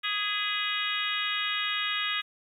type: harmonic tone with a mistuned harmonic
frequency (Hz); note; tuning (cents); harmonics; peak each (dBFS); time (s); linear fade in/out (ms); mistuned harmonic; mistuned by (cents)
415.4; G#4; 0; 3 / 4 / 5 / 6 / 7 / 8 / 9; -35 / -35 / -35 / -35 / -35 / -35 / -35; 0.03-2.22; 20; 5; -40
effects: 10-bit